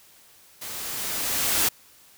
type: noise with level ramp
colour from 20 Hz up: white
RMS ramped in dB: -36 to -21 dBFS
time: 0.61-1.69 s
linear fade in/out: 10 ms
effects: white hiss -54 dBFS RMS until 2.17 s